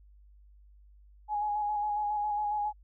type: tone with vibrato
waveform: sine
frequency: 835 Hz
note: G#5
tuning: 9 cents sharp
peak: -28 dBFS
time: 1.28-2.73 s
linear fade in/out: 50 ms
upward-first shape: square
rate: 7.3 Hz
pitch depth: 21 cents each way
effects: added 50 Hz sine -54 dBFS peak until 2.83 s